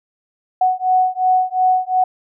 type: beating tone pair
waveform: sine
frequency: 740 / 742.8 Hz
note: F#5 / F#5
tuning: 0 / +7 cents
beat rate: 2.8 Hz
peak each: -16 dBFS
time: 0.61-2.04 s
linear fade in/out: 5 ms
effects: none